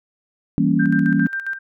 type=chord; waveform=sine; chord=E diminished seventh; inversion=none; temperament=equal; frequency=164.81 / 196 / 233.1 / 277.2 Hz; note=E3 / G3 / Bb3 / Db4; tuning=0 / 0 / 0 / 0 cents; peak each=-20 / -20 / -20 / -19 dBFS; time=0.58-1.27 s; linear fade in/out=0 ms
type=tone with tremolo; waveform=sine; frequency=1575 Hz; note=G6; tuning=8 cents sharp; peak=-21 dBFS; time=0.79-1.59 s; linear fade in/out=10 ms; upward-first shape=square; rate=7.4 Hz; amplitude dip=65%
effects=none